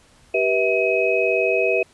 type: tone cluster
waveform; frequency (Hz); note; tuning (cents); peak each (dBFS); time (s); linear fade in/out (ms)
sine; 388.5 / 486.6 / 646 / 2539; G4 / B4 / E5 / D#7; -16 / -26 / -35 / +34; -22; 0.34-1.83; 5
effects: pink hiss -54 dBFS RMS until 1.93 s + resampled to 24000 Hz